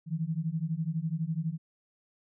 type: beating tone pair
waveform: sine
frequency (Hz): 155.56 / 167.56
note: D#3 / E3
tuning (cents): 0 / +29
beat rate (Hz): 12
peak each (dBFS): -32 / -32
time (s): 0.06-1.58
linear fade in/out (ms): 50
effects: none

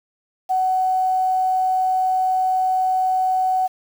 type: tone with quantisation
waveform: sine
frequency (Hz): 748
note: F#5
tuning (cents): +19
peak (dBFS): -16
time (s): 0.49-3.68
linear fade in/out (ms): 20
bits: 7
effects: none

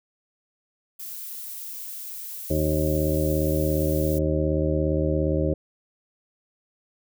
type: noise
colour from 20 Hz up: violet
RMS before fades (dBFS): -36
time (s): 0.99-4.19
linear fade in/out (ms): 10
type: harmonic tone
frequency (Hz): 77.3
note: D#2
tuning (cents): -11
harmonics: 1 / 2 / 3 / 4 / 5 / 7 / 8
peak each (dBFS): -26 / -27 / -37 / -27 / -29 / -27 / -34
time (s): 2.5-5.54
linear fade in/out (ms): 5
effects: none

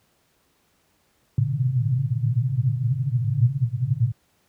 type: band-pass noise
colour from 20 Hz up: white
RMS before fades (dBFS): -22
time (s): 1.38-4.12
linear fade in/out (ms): 2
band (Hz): 110 to 140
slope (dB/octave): 96
effects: pink hiss -65 dBFS RMS until 4.48 s + high-pass 60 Hz 12 dB/octave

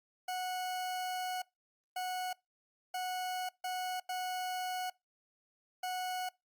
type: tone bursts at uneven times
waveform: 40% pulse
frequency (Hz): 735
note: F#5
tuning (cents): -12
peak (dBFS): -34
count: 6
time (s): 0.28-1.42 / 1.96-2.33 / 2.94-3.49 / 3.64-4 / 4.09-4.9 / 5.83-6.29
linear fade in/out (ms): 5
effects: noise-tail reverb RT60 0.2 s tail -23 dB re dry + Opus 48 kbps

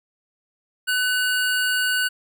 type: tone pair together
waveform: square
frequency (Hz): 1500 / 2865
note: F#6 / F7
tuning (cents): +23 / +44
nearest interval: major seventh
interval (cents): 1121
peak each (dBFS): -21 / -27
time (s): 0.87-2.09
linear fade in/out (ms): 20
effects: none

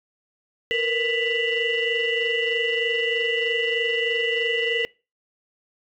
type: tone cluster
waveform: sine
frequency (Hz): 460 / 483.2 / 1984 / 2760 / 2923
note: A#4 / B4 / B6 / F7 / F#7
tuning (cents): -23 / -38 / +7 / -21 / -22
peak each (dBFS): -25 / -30 / -24 / -29 / -27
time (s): 0.71-4.85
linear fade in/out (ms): 0
effects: noise-tail reverb RT60 0.3 s tail -24 dB re dry + tanh soft clip ceiling -13 dBFS

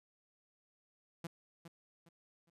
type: tone with echo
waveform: sawtooth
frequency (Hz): 168.1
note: E3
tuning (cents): +34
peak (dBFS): -36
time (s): 1.24-1.27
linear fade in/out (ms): 5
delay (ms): 410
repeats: 3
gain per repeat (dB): -10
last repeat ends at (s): 2.5
effects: resampled to 32000 Hz

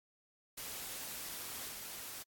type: noise with level steps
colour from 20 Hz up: white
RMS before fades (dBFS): -44 / -46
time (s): 0.57-2.23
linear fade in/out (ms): 10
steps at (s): 1.69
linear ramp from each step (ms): 5
effects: AAC 64 kbps

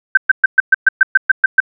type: tone bursts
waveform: sine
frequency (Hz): 1550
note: G6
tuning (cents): -20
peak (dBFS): -3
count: 11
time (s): 0.15-1.603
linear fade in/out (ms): 5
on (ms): 23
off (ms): 120
effects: none

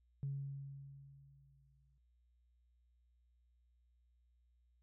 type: tone with exponential decay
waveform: sine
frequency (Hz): 138.59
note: C#3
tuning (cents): 0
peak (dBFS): -36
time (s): 0.23-1.98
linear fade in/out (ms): 0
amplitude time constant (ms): 380
effects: tanh soft clip ceiling -32 dBFS + added 60 Hz sine -70 dBFS peak until 4.82 s

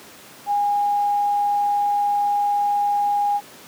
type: tone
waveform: sine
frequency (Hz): 818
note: G#5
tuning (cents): -26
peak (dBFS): -17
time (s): 0.46-3.41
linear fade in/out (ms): 50
effects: pink hiss -43 dBFS RMS until 3.67 s + high-pass 200 Hz 12 dB/octave

